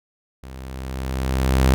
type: tone with level ramp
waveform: sawtooth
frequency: 65.41 Hz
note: C2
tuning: in tune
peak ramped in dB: -32 to -8 dBFS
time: 0.43-1.74 s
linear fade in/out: 0 ms
effects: none